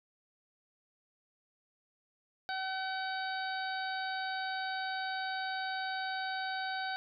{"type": "harmonic tone", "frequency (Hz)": 760, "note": "F#5", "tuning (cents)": 46, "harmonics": [1, 2, 3, 4, 5, 6], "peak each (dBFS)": [-37, -38, -49, -51, -45, -46], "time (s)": [2.49, 6.96], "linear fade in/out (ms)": 0, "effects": []}